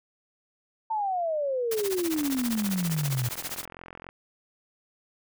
sine exponential sweep, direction down, 905 to 118.2 Hz, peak -25 dBFS, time 0.9-3.29 s, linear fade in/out 10 ms
white noise with tremolo, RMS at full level -31 dBFS, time 1.71-3.65 s, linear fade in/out 5 ms, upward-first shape triangle, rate 15 Hz, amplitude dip 100%
click train, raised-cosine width 0.5 ms, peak -26 dBFS, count 86, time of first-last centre 2.14-4.09 s, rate 43.6 Hz
effects none

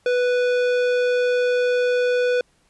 sine tone with tanh clipping, 493.9 Hz, B4, in tune, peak -19 dBFS, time 0.06-2.41 s, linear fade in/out 2 ms, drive 16 dB, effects pink hiss -62 dBFS RMS until 2.69 s + resampled to 24000 Hz

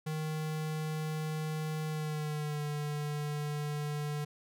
square tone with pitch glide, 155.6 to 148.14 Hz, D#3 to D3, 0 to +15 cents, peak -34 dBFS, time 0.06-4.25 s, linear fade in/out 10 ms, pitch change -85 cents, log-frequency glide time 1.87-2.63 s, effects none

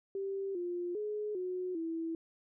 sine tone with pitch steps, 391.1 / 351.6 / 421.1 / 365.4 / 328 Hz, G4 / F4 / G#4 / F#4 / E4, -4 / +12 / +24 / -22 / -9 cents, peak -34 dBFS, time 0.15-2.15 s, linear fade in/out 2 ms, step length 400 ms, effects none

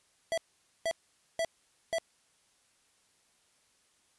square tone bursts, 659.3 Hz, E5, in tune, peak -29 dBFS, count 4, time 0.32-1.984 s, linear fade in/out 0 ms, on 56 ms, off 480 ms, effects white hiss -69 dBFS RMS until 4.18 s + resampled to 24000 Hz

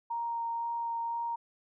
sine tone with vibrato, 931 Hz, A#5, 2 cents flat, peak -31 dBFS, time 0.1-1.36 s, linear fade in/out 10 ms, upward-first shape sine, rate 2 Hz, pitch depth 8 cents each way, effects none

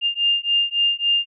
sine beating tone pair, 2805 / 2808.6 Hz, F7 / F7, +7 / +9 cents, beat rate 3.6 Hz, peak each -20 dBFS, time 0.01-1.26 s, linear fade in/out 50 ms, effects none

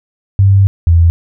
sine tone pair in turn, 98 / 84.09 Hz, G2 / E2, 0 / +35 cents, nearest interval minor third, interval 265 cents, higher first, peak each -4 dBFS, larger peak neither, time 0.39-0.67 / 0.87-1.1 s, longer first, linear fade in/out 0 ms, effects none

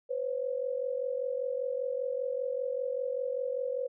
sine tone pair together, 499.9 / 545 Hz, B4 / C#5, +21 / -29 cents, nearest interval minor second, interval 150 cents, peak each -32 / -34 dBFS, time 0.09-3.88 s, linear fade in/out 20 ms, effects none

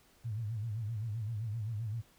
sine tone with vibrato, 110 Hz, A2, in tune, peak -34 dBFS, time 0.24-2.02 s, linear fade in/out 20 ms, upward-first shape sine, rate 7.7 Hz, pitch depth 130 cents each way, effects pink hiss -65 dBFS RMS until 2.18 s

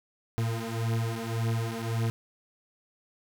40% pulse beating tone pair, 113.2 / 115 Hz, A2 / A#2, +50 / -23 cents, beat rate 1.8 Hz, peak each -30 dBFS, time 0.38-2.1 s, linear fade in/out 0 ms, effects none

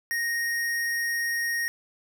square tone, 1864.7 Hz, A#6, in tune, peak -26 dBFS, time 0.11-1.68 s, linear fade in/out 0 ms, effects none

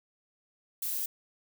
violet noise, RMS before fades -33 dBFS, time 0.82-1.06 s, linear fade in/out 5 ms, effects none

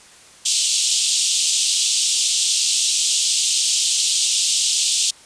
white band-pass noise, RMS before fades -19 dBFS, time 0.45-5.11 s, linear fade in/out 10 ms, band 2900 to 8800 Hz, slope 48 dB/octave, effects white hiss -46 dBFS RMS until 5.25 s + resampled to 22050 Hz

